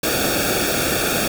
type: noise with comb filter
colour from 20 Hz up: pink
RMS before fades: -20 dBFS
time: 0.03-1.28 s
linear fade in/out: 5 ms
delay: 0.99 ms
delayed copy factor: -0.9
effects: none